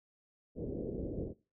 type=low-pass noise; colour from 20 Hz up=white; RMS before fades=-39 dBFS; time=0.55-1.34 s; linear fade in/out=50 ms; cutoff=510 Hz; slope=48 dB/octave; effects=noise-tail reverb RT60 0.3 s tail -19 dB re dry